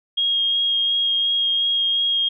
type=tone with vibrato; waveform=sine; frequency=3258 Hz; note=G#7; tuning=34 cents flat; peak=-17 dBFS; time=0.17-2.29 s; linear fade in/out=10 ms; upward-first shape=sine; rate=2.8 Hz; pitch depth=10 cents each way; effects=none